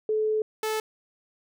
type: tone pair in turn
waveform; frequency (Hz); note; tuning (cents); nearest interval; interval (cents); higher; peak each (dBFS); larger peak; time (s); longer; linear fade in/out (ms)
sine / sawtooth; 432.1 / 435.4; A4 / A4; -31 / -18; unison; 13; second; -22; neither; 0.09-0.42 / 0.63-0.8; first; 2
effects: none